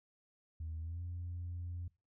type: tone with pitch glide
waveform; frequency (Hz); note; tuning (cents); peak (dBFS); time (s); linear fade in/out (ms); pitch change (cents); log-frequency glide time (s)
sine; 80 to 87.24; D#2 to F2; +49 to -1; -38; 0.6-1.88; 5; +150; 0.8-1.02
effects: noise-tail reverb RT60 0.3 s tail -24 dB re dry + tanh soft clip ceiling -36 dBFS

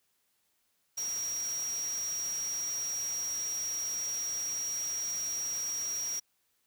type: tone in noise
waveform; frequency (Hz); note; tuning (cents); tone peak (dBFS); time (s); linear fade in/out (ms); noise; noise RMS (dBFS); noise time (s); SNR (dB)
sine; 5680; F8; +28; -32; 0.97-6.2; 10; white; -45; 0.97-6.2; +10
effects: white hiss -75 dBFS RMS until 6.66 s

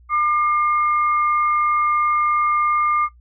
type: tone pair together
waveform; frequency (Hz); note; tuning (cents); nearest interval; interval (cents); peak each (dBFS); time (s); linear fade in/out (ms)
sine; 1200.5 / 2139; D6 / C7; +38 / +38; minor seventh; 1000; -16 / -26; 0.09-3.09; 50
effects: noise-tail reverb RT60 0.1 s tail -17 dB re dry + added 60 Hz sine -46 dBFS peak until 3.2 s

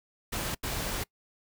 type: noise bursts at uneven times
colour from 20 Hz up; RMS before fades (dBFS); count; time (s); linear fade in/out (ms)
pink; -33; 2; 0.32-0.55 / 0.63-1.04; 10
effects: noise-tail reverb RT60 0.1 s tail -24 dB re dry

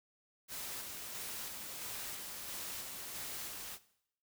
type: noise with tremolo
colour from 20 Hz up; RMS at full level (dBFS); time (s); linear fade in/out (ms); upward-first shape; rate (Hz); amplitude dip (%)
white; -43; 0.48-3.79; 50; square; 1.5; 25
effects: noise-tail reverb RT60 0.7 s tail -17 dB re dry

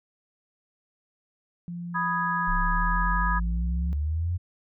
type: tone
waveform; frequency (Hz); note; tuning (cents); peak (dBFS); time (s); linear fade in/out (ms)
sine; 173.2; F3; -14; -32; 1.68-3.93; 0
type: chord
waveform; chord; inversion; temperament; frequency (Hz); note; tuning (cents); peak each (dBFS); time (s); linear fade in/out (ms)
sine; G# minor; first; equal; 987.8 / 1244.5 / 1661.2; B5 / D#6 / G#6; 0 / 0 / 0; -28 / -29 / -29; 1.94-3.4; 20
type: exponential sweep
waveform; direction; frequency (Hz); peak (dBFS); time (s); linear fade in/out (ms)
sine; up; 32.7 to 90.6; -24; 2.47-4.38; 20
effects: none

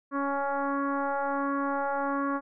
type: tone with frequency modulation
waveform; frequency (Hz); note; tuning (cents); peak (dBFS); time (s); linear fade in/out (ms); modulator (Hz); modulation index
sine; 279.7; C#4; +16; -26; 0.11-2.41; 50; 279; 4.1
effects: none

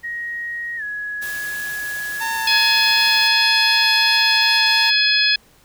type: tone with pitch glide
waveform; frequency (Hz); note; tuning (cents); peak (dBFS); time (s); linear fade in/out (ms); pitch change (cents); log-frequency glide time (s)
sine; 1884 to 1678.5; A#6 to G#6; +18 to +18; -24; 0.03-2.59; 20; -200; 0.77-0.83
type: noise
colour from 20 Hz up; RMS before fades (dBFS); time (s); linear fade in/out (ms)
white; -34; 1.21-3.29; 20
type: tone with vibrato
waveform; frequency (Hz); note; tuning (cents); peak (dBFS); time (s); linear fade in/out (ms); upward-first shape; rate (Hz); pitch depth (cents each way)
sawtooth; 902; A5; +43; -19; 2.2-4.91; 20; sine; 2.7; 9
type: harmonic tone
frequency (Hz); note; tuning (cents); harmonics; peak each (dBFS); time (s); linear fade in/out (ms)
843; G#5; +26; 2 / 3 / 4 / 5 / 6; -20 / -20 / -20 / -20 / -20; 2.47-5.36; 5
effects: pink hiss -53 dBFS RMS until 5.64 s

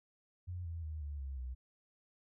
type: tone with pitch steps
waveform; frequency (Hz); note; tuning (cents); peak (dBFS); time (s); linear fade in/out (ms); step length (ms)
sine; 89.3 / 83.32 / 77.74 / 72.53 / 67.68 / 63.14; F2 / E2 / D#2 / D2 / C#2 / B1; +39 / +19 / -1 / -21 / -41 / +39; -39; 0.47-1.55; 20; 180
effects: none

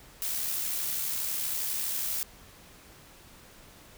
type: noise with amplitude modulation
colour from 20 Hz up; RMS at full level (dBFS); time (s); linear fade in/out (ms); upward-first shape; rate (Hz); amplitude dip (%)
blue; -30; 0.22-2.23; 0; sine; 72.4; 35
effects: pink hiss -53 dBFS RMS until 3.97 s

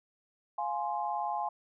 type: chord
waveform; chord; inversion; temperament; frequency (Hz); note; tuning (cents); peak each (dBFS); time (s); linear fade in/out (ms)
sine; F minor; none; equal with one note detuned; 698.5 / 835.9 / 1046.5; F5 / Ab5 / C6; 0 / +11 / 0; -36 / -33 / -37; 0.58-1.49; 5
effects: none

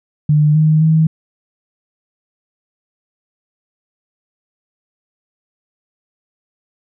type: tone with pitch steps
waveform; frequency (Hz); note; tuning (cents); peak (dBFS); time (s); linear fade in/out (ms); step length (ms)
sine; 150.1 / 155.5 / 158.9; D3 / D#3 / D#3; +38 / -1 / +37; -8; 0.29-1.07; 5; 260
effects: none

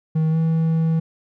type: tone with pitch glide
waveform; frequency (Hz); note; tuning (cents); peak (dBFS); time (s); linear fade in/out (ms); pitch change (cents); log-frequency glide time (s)
triangle; 158.5 to 162.11; D#3 to E3; +32 to -29; -14; 0.15-1; 10; +39; 0.3-0.37
effects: none

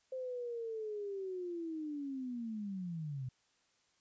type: linear sweep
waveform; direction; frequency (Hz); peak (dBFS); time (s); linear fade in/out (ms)
sine; down; 523.3 to 123.47; -38; 0.12-3.29; 5
effects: white hiss -74 dBFS RMS until 4 s + resampled to 16000 Hz

